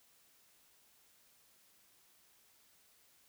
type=silence; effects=white hiss -68 dBFS RMS until 3.28 s